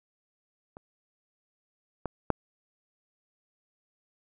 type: clicks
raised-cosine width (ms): 1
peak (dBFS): -30 / -17 / -9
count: 3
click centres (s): 0.769 / 2.057 / 2.303
effects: none